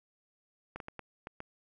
clicks, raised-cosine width 0.5 ms, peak -26 dBFS, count 6, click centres 0.76 / 0.802 / 0.884 / 0.993 / 1.271 / 1.404 s, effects none

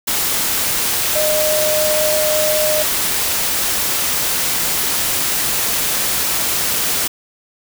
sine tone in noise, 613 Hz, D#5, 26 cents flat, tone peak -16 dBFS, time 1.15-2.83 s, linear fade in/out 10 ms, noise white, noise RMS -18 dBFS, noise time 0.07-7.08 s, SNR -1 dB, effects none

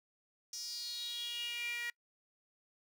sawtooth tone with high-pass filter sweep, 476.1 Hz, A#4, 37 cents sharp, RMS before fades -41 dBFS, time 0.53-1.9 s, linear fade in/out 2 ms, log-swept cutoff 5600 to 2000 Hz, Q 7.7, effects noise-tail reverb RT60 0.1 s tail -25 dB re dry

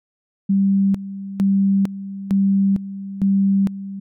sine tone with tremolo, 196 Hz, G3, in tune, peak -13 dBFS, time 0.49-4 s, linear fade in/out 10 ms, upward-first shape square, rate 1.1 Hz, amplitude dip 80%, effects none

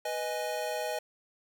square chord, G# minor, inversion first, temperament equal, 493.9 / 622.3 / 830.6 Hz, B4 / D#5 / G#5, 0 / 0 / 0 cents, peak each -38 / -35 / -38 dBFS, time 0.05-0.99 s, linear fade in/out 5 ms, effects none

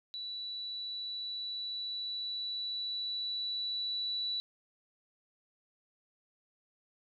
sine tone with level ramp, 3947 Hz, B7, 2 cents flat, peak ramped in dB -38 to -32 dBFS, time 0.14-4.4 s, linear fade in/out 0 ms, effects none

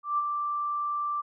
sine tone with ADSR envelope, 1175 Hz, D6, 1 cent sharp, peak -22 dBFS, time 0.03-1.22 s, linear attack 150 ms, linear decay 33 ms, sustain -5 dB, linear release 20 ms, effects none

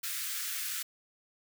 white high-pass noise, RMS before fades -36 dBFS, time 0.03-0.83 s, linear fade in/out 10 ms, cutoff 1300 Hz, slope 48 dB/octave, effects none

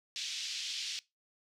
pink band-pass noise, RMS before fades -39 dBFS, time 0.16-0.99 s, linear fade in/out 0 ms, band 2900 to 5800 Hz, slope 24 dB/octave, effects noise-tail reverb RT60 0.2 s tail -20 dB re dry

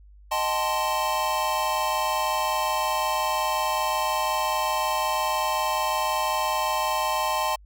square chord, A half-diminished seventh, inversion second, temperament equal with one note detuned, 622.3 / 774.5 / 880 / 1046.5 Hz, Eb5 / G5 / A5 / C6, 0 / -21 / 0 / 0 cents, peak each -31 / -32 / -28 / -28 dBFS, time 0.31-7.56 s, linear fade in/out 10 ms, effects added 50 Hz sine -47 dBFS peak until 7.65 s

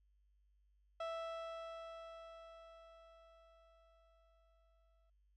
30% pulse tone with exponential decay, 659.3 Hz, E5, in tune, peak -37 dBFS, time 1-5.1 s, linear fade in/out 5 ms, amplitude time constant 890 ms, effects added 50 Hz sine -70 dBFS peak until 5.36 s + low-pass 3000 Hz 12 dB/octave

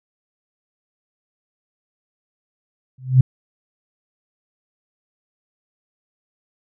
sine tone with exponential growth, 129.3 Hz, C3, 20 cents flat, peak -4 dBFS, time 2.98-3.21 s, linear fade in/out 5 ms, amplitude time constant 48 ms, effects none

